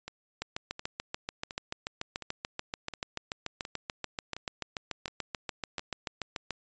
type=two click trains; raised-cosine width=0.2 ms; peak=-16 / -22 dBFS; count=43 / 9; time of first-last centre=0.42-6.507 / 0.08-5.794 s; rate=6.9 / 1.4 Hz; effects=resampled to 16000 Hz